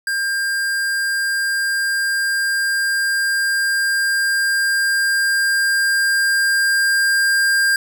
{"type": "tone with level ramp", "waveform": "square", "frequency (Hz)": 1600, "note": "G6", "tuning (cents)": 35, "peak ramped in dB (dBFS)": [-19, -14], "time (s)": [0.07, 7.76], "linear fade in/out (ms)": 2, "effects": []}